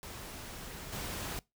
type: noise with level steps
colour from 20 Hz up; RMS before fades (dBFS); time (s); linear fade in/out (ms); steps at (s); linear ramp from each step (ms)
pink; -45 / -39; 0.03-1.39; 0; 0.92; 10
effects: noise-tail reverb RT60 0.2 s tail -22 dB re dry